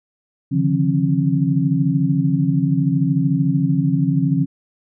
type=tone cluster; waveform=sine; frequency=140.5 / 153.6 / 174.3 / 270.1 Hz; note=C#3 / D#3 / F3 / C#4; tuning=+24 / -22 / -3 / -45 cents; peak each=-20 dBFS; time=0.51-4.46 s; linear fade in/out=20 ms; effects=none